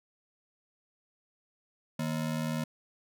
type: ring-modulated tone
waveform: square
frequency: 196 Hz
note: G3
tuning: in tune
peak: -28 dBFS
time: 1.99-2.64 s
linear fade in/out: 5 ms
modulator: 40 Hz
effects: none